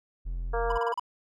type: tone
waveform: triangle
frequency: 42.8 Hz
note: F1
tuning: 34 cents flat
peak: -28 dBFS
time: 0.25-0.79 s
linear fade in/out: 20 ms
type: harmonic tone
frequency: 233.1 Hz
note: A#3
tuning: in tune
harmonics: 2 / 3 / 4 / 5 / 6 / 7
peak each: -29 / -33 / -35 / -37 / -39 / -40 dBFS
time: 0.53-0.93 s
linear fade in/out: 10 ms
type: tone bursts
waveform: triangle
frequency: 987.8 Hz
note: B5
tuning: in tune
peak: -25 dBFS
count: 6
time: 0.7-0.996 s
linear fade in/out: 2 ms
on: 21 ms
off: 34 ms
effects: none